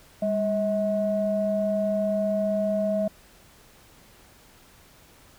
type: tone pair together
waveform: sine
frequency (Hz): 201.5 / 639.7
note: G3 / D#5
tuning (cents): +48 / +48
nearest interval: octave + minor sixth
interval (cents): 2000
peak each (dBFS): -26 / -23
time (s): 0.22-3.08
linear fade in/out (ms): 5
effects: tanh soft clip ceiling -14 dBFS + pink hiss -54 dBFS RMS until 5.38 s